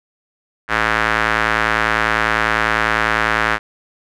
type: tone with band-pass filter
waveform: square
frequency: 55 Hz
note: A1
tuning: in tune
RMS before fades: -17 dBFS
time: 0.68-3.59 s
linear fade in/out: 50 ms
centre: 1600 Hz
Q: 2.2
effects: none